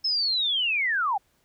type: linear sweep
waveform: sine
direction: down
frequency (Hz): 5274 to 740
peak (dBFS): -22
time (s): 0.04-1.18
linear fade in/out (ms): 10
effects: pink hiss -67 dBFS RMS until 1.44 s